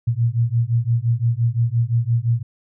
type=beating tone pair; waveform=sine; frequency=114.5 / 120.3 Hz; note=A#2 / B2; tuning=-31 / -45 cents; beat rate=5.8 Hz; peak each=-19 dBFS; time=0.07-2.43 s; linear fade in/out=10 ms; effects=none